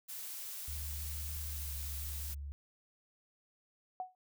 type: noise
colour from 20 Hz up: blue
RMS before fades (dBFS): -44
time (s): 0.08-2.35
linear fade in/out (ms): 20
type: tone with pitch glide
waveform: sine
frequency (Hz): 73.42 to 70.92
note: D2 to C#2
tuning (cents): 0 to +40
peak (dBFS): -40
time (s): 0.68-2.52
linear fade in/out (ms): 0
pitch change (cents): -60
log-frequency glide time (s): 1.53-1.7
type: tone with exponential decay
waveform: sine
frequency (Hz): 740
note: F#5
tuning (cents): 0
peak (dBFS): -33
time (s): 4-4.15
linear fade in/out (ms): 1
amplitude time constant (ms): 32
effects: none